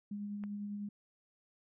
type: tone with tremolo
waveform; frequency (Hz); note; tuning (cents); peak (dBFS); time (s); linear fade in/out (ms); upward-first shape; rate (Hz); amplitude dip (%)
sine; 204.9; G#3; -23; -37; 0.11-0.89; 5; sine; 10; 25
type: click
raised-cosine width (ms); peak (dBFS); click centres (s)
0.5; -36; 0.438
effects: none